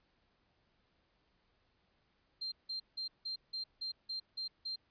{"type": "tone bursts", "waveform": "sine", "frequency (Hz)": 4167, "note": "C8", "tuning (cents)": -8, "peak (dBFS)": -37, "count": 9, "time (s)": [2.41, 4.76], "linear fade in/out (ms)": 10, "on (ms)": 110, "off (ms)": 170, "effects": ["pink hiss -75 dBFS RMS until 4.9 s", "resampled to 11025 Hz"]}